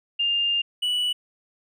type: tone pair in turn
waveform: sine / triangle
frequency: 2806 / 2952 Hz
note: F7 / F#7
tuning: +8 / -5 cents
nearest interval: minor second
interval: 87 cents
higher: second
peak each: -20 dBFS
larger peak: neither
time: 0.19-0.62 / 0.82-1.13 s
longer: first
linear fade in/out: 10 ms
effects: none